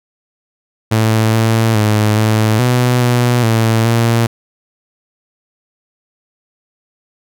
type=tone with pitch steps; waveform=sawtooth; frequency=110.7 / 112.7 / 106.7 / 109.2 / 123.8 / 121.9 / 112.6 / 116 Hz; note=A2 / A2 / G#2 / A2 / B2 / B2 / A2 / A#2; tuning=+11 / +42 / +47 / -13 / +5 / -22 / +40 / -8 cents; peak=-6 dBFS; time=0.91-4.27 s; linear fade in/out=10 ms; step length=420 ms; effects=none